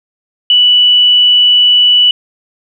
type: tone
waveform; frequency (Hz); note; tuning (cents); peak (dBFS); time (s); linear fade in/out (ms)
sine; 2960; F#7; 0; -4; 0.5-2.11; 2
effects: none